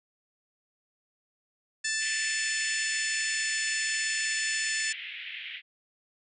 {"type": "harmonic tone", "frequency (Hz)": 880, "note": "A5", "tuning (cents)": 0, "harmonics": [2, 3, 4, 5, 6, 7, 8, 9, 10], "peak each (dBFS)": [-31, -37, -42, -39, -36, -43, -35, -43, -41], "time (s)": [1.84, 4.93], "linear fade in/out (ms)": 10}
{"type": "band-pass noise", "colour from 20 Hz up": "pink", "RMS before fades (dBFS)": -40, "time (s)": [1.99, 5.62], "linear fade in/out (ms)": 50, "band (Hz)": [1900, 3300], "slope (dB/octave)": 48}
{"effects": []}